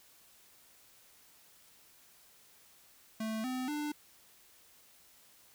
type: tone with pitch steps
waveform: square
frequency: 220 / 255.7 / 297.1 Hz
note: A3 / C4 / D4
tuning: 0 / -40 / +20 cents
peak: -35 dBFS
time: 3.2-3.92 s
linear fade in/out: 5 ms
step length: 240 ms
effects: white hiss -62 dBFS RMS until 5.54 s